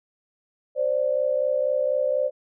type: tone pair together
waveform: sine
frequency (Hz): 523.3 / 587.4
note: C5 / D5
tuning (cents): 0 / 0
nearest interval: major second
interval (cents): 200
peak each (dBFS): -23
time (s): 0.75-2.31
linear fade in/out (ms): 50
effects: none